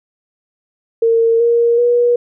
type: tone with pitch steps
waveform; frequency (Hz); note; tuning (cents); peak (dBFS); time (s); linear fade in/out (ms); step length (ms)
sine; 457.6 / 469.4 / 481.5; A#4 / A#4 / B4; -32 / +12 / -44; -9; 1.02-2.16; 5; 380
effects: none